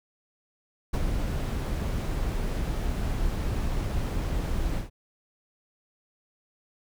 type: noise with ADSR envelope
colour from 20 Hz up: brown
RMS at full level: -23 dBFS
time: 0.93-4.9 s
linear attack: 12 ms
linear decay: 41 ms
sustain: -5 dB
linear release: 130 ms
effects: none